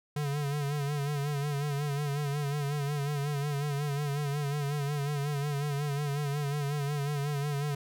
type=tone with vibrato; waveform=square; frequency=144.1 Hz; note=D3; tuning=33 cents flat; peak=-30 dBFS; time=0.16-7.75 s; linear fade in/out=5 ms; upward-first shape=sine; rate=5.5 Hz; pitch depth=58 cents each way; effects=none